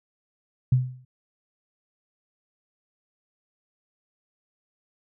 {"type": "tone with exponential decay", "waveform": "sine", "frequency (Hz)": 127.2, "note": "C3", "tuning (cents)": -48, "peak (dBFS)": -13, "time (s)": [0.72, 1.05], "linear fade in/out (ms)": 5, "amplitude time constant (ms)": 71, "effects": []}